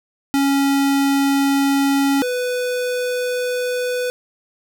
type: tone pair in turn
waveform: square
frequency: 277.2 / 496.9 Hz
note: C#4 / B4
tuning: 0 / +11 cents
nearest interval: minor seventh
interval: 1011 cents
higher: second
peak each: -15 / -20 dBFS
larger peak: first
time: 0.34-2.22 / 2.22-4.1 s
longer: neither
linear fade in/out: 0 ms
effects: none